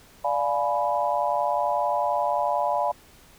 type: chord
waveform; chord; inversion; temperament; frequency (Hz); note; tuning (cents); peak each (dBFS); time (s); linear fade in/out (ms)
sine; D diminished seventh; none; equal with one note detuned; 587.3 / 698.5 / 842.7 / 987.8; D5 / F5 / Ab5 / Cb6; 0 / 0 / +25 / 0; -27; 0.24-2.92; 10
effects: pink hiss -53 dBFS RMS until 3.38 s